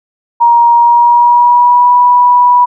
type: tone with pitch glide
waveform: sine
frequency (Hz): 943 to 979.1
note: A#5 to B5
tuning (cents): +20 to -15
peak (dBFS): -3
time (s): 0.4-2.66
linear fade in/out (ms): 20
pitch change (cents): +65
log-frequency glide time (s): 0.74-1.92
effects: none